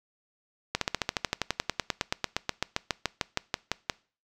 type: slowing click train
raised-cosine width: 0.2 ms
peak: -8 dBFS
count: 29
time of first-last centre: 0.75-3.898 s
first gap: 63 ms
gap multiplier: 1.04
effects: noise-tail reverb RT60 0.4 s tail -23 dB re dry